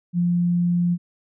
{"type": "tone", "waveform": "sine", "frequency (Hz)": 174.61, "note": "F3", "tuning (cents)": 0, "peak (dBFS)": -17, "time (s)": [0.13, 0.98], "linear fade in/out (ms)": 50, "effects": []}